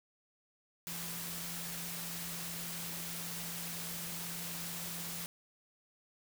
sine tone in noise, 170.1 Hz, F3, 45 cents flat, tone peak -47 dBFS, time 0.87-5.26 s, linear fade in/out 0 ms, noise white, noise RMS -42 dBFS, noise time 0.87-5.26 s, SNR -8 dB, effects none

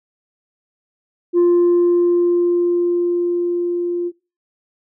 sine tone with level ramp, 349.2 Hz, F4, in tune, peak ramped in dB -7 to -18 dBFS, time 1.33-4.12 s, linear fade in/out 50 ms, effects noise-tail reverb RT60 0.3 s tail -21 dB re dry + tanh soft clip ceiling -9 dBFS

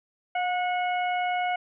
harmonic tone with a mistuned harmonic, 730 Hz, F#5, 24 cents flat, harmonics 1 / 2 / 3 / 4, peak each -25 / -35 / -33 / -40 dBFS, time 0.35-1.56 s, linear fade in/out 5 ms, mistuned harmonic 1, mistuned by -24 cents, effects none

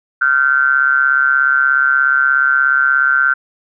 triangle ring-modulated tone, 68.4 Hz, C#2, 23 cents flat, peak -5 dBFS, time 0.21-3.34 s, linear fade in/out 10 ms, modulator 1460 Hz, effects none

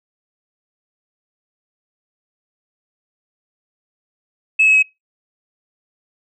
sine tone with pitch steps, 2593 / 2572 / 2551 Hz, E7 / E7 / D#7, -29 / -43 / +43 cents, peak -8 dBFS, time 4.59-4.827 s, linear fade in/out 10 ms, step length 79 ms, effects noise-tail reverb RT60 0.2 s tail -23 dB re dry + tanh soft clip ceiling -6 dBFS

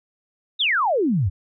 sine exponential sweep, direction down, 3900 to 81.4 Hz, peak -17 dBFS, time 0.59-1.3 s, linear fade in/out 20 ms, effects none

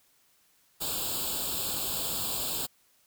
white noise with comb filter, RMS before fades -32 dBFS, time 0.8-2.67 s, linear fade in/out 20 ms, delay 0.25 ms, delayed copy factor +0.95, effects white hiss -66 dBFS RMS until 3.06 s

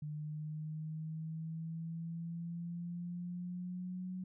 sine exponential sweep, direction up, 150 to 185 Hz, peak -39 dBFS, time 0.02-4.24 s, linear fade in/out 5 ms, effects none

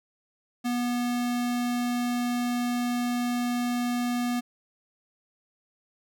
square tone, 243.2 Hz, B3, 26 cents flat, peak -26 dBFS, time 0.64-4.41 s, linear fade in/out 20 ms, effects none

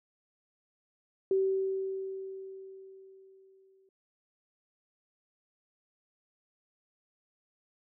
sine tone with exponential decay, 384.1 Hz, G4, 35 cents flat, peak -23 dBFS, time 1.31-3.89 s, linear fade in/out 2 ms, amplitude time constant 560 ms, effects none

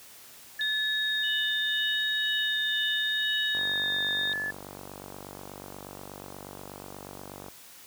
sine tone, 1727 Hz, A6, 33 cents flat, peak -29 dBFS, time 0.59-4.51 s, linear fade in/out 5 ms
sine tone with vibrato, 3700 Hz, A#7, 14 cents flat, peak -28 dBFS, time 0.61-4.33 s, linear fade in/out 0 ms, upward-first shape sine, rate 0.8 Hz, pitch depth 20 cents each way
sine tone with tremolo, 2960 Hz, F#7, in tune, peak -32 dBFS, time 1.23-3.59 s, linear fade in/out 10 ms, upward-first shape sine, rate 2 Hz, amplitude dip 70%
click train, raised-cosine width 1 ms, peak -27 dBFS, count 191, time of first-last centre 3.55-7.484 s, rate 48.3 Hz
effects white hiss -50 dBFS RMS until 7.86 s + high-pass 60 Hz 12 dB/octave

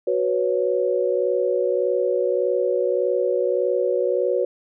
sine chord, F# suspended fourth, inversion none, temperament just, 370 / 493.3 / 555 Hz, F#4 / B4 / C#5, 0 / -2 / +2 cents, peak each -23 / -22 / -23 dBFS, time 0.07-4.45 s, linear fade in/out 5 ms, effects none

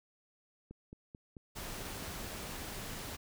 click train, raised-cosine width 3 ms, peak -35 dBFS, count 8, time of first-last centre 0.71-2.245 s, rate 4.56 Hz
pink noise, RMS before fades -43 dBFS, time 1.55-3.17 s, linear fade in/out 20 ms
effects none

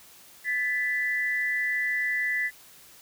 sine tone pair together, 1741.9 / 1988 Hz, A6 / B6, -18 / +11 cents, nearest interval major second, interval 229 cents, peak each -29 / -26 dBFS, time 0.44-2.51 s, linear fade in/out 50 ms, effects white hiss -52 dBFS RMS until 3.01 s

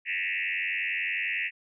sine tone with frequency modulation, 2281 Hz, C#7, 49 cents sharp, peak -27 dBFS, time 0.05-1.51 s, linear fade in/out 50 ms, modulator 91.1 Hz, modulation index 5.1, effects none

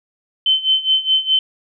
sine tone with tremolo, 3072 Hz, G7, 36 cents flat, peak -10 dBFS, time 0.46-1.39 s, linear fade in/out 2 ms, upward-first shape sine, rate 4.8 Hz, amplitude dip 85%, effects none

